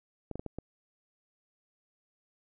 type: clicks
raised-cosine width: 2 ms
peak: -24 dBFS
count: 5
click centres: 0.313 / 0.356 / 0.395 / 0.463 / 0.586 s
effects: none